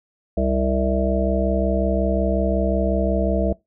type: harmonic tone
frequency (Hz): 65.5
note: C2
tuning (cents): +2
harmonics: 1 / 3 / 5 / 7 / 9 / 10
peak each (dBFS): -22 / -24 / -27 / -27 / -26 / -24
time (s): 0.37-3.53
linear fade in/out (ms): 5
effects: noise-tail reverb RT60 0.2 s tail -23 dB re dry